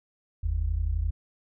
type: tone pair together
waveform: sine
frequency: 47.78 / 79.5 Hz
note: G1 / D#2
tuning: -44 / +38 cents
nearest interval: major sixth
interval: 882 cents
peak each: -27 dBFS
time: 0.43-1.11 s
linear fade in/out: 10 ms
effects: none